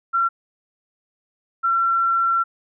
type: tone pair in turn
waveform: sine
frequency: 1363 / 1357.4 Hz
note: F6 / F6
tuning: -43 / -50 cents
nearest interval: unison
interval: 7 cents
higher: first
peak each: -16 dBFS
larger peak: neither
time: 0.13-0.29 / 1.63-2.44 s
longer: second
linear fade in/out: 20 ms
effects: none